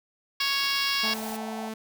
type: harmonic tone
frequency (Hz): 554.4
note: C#5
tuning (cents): 0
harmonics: 2 / 3 / 4 / 5 / 6 / 7 / 8 / 9 / 10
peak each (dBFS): -33 / -34 / -32 / -32 / -32 / -36 / -33 / -32 / -34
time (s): 0.4-1.14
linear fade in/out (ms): 5
type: noise with tremolo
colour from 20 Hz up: white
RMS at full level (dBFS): -39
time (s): 0.4-1.37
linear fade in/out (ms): 10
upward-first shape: triangle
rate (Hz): 17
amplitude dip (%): 25
type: tone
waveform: sawtooth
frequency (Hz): 220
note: A3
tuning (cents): 0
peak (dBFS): -29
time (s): 1.03-1.74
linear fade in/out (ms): 5
type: band-pass noise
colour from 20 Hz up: white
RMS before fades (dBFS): -40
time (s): 1.03-1.7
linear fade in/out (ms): 20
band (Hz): 640 to 910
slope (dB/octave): 96
effects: none